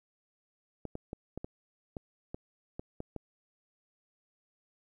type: clicks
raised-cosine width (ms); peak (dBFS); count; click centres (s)
2; -25; 10; 0.853 / 0.954 / 1.131 / 1.376 / 1.445 / 1.968 / 2.345 / 2.795 / 3.004 / 3.163
effects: 11-bit